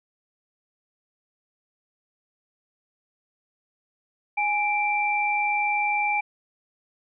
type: tone pair together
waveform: sine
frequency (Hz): 830.5 / 2349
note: G#5 / D7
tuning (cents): 0 / 0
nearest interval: octave + tritone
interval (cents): 1800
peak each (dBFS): -24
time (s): 4.37-6.21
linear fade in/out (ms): 10
effects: none